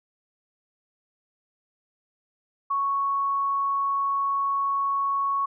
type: tone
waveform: sine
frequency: 1108.7 Hz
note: C#6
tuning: in tune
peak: -22 dBFS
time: 2.7-5.46 s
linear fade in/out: 10 ms
effects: none